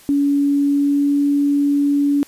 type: tone with pitch glide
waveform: sine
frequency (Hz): 283.6 to 285.4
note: C#4 to D4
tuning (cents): +40 to -49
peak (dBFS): -13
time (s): 0.09-2.23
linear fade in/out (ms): 0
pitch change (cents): +11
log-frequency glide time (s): 0.62-1.21
effects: white hiss -46 dBFS RMS until 2.27 s + resampled to 32000 Hz